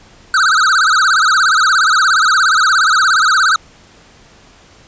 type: tone with vibrato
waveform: square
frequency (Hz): 1396.9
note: F6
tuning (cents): 0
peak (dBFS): -9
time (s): 0.34-3.56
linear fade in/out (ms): 2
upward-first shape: sine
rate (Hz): 17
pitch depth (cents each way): 200
effects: pink hiss -44 dBFS RMS until 4.87 s + resampled to 16000 Hz